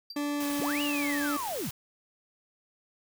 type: tone with exponential decay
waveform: triangle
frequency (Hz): 4699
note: D8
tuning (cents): 0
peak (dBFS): -34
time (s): 0.1-0.2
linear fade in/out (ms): 5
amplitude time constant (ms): 20
type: tone with vibrato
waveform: 40% pulse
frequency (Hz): 289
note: D4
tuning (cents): -28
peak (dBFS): -28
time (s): 0.16-1.37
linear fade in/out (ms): 5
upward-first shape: square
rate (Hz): 1.9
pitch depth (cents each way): 9
type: noise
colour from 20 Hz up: white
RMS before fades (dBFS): -39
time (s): 0.4-1.71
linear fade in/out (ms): 5
type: linear two-way sweep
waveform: sine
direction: up then down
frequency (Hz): 54.2 to 2960 to 91.3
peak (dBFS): -32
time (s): 0.59-1.7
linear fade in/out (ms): 10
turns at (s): 0.82
effects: none